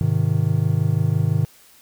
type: chord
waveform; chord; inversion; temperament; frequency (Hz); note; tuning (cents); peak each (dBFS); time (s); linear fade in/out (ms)
triangle; Ab major; none; just; 103.83 / 129.78 / 155.74; Ab2 / C3 / Eb3; 0 / -14 / +2; -19; 0.01-1.45; 0
effects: white hiss -51 dBFS RMS until 1.81 s